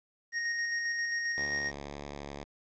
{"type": "tone with tremolo", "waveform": "square", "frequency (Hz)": 1864.7, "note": "A#6", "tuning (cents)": 0, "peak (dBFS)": -30, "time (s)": [0.32, 1.72], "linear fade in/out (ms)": 50, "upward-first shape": "square", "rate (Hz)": 7.5, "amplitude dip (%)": 25}
{"type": "tone with vibrato", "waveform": "5% pulse", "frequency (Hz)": 71.5, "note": "D2", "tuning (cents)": -46, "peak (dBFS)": -29, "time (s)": [1.38, 2.44], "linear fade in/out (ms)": 0, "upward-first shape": "sine", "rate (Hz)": 1.9, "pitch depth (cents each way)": 12}
{"effects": ["resampled to 16000 Hz", "11-bit"]}